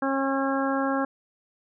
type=harmonic tone; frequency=271.4 Hz; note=C#4; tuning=36 cents flat; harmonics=1 / 2 / 3 / 4 / 5 / 6; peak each=-26 / -29 / -31 / -32 / -33 / -34 dBFS; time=0.02-1.05 s; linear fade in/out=5 ms; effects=none